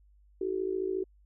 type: tone with amplitude modulation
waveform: sine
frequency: 377.7 Hz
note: F#4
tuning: 36 cents sharp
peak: -25 dBFS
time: 0.41-1.04 s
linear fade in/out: 5 ms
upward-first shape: sine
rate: 54.1 Hz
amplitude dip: 85%
effects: added 50 Hz sine -58 dBFS peak until 1.25 s